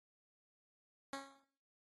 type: tone with exponential decay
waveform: 10% pulse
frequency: 274 Hz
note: C#4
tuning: 20 cents flat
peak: -31 dBFS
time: 1.13-1.44 s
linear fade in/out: 1 ms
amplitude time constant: 66 ms
effects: noise-tail reverb RT60 0.6 s tail -17 dB re dry + AAC 32 kbps